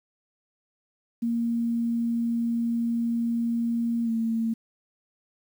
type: tone with pitch glide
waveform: sine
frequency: 233.1 to 226.7 Hz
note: A#3 to A#3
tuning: 0 to -48 cents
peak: -23 dBFS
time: 1.22-4.54 s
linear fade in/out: 10 ms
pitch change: -48 cents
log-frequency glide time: 4.04-4.1 s
effects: 9-bit